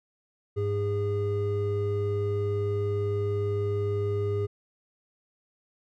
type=tone pair together; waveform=triangle; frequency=102.2 / 408.8 Hz; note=G#2 / G#4; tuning=-27 / -27 cents; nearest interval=2 octaves; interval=2400 cents; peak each=-26 dBFS; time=0.56-4.47 s; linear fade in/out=20 ms; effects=none